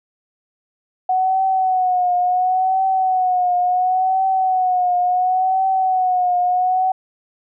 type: tone with vibrato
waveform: sine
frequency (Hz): 740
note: F#5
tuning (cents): 0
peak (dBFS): -14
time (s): 1.09-6.92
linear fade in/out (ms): 5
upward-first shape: triangle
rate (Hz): 0.71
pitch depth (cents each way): 63
effects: none